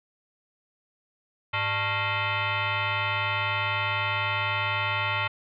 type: tone with frequency modulation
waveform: sine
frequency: 600 Hz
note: D5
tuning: 37 cents sharp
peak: -24 dBFS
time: 1.53-5.28 s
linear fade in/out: 10 ms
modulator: 496 Hz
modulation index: 5
effects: none